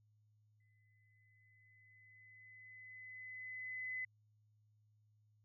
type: tone with exponential growth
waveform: sine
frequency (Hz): 2021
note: B6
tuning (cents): +39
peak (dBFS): -39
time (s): 0.6-4.05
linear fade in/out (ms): 5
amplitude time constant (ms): 750
effects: added 106 Hz sine -70 dBFS peak until 5.44 s